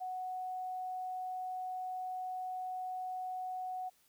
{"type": "tone", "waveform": "sine", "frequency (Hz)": 740, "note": "F#5", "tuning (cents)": 0, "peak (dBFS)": -37, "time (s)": [0, 3.9], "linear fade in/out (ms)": 20, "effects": ["white hiss -70 dBFS RMS until 4.08 s"]}